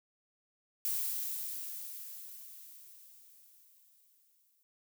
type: noise with exponential decay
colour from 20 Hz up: violet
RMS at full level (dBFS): -33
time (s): 0.85-4.63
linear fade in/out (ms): 0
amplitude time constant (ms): 820
effects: none